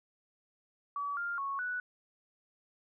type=tone with pitch steps; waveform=sine; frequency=1142 / 1400 / 1105 / 1479 Hz; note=D6 / F6 / C#6 / F#6; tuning=-49 / +4 / -6 / -1 cents; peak=-33 dBFS; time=0.96-1.8 s; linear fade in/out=2 ms; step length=210 ms; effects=none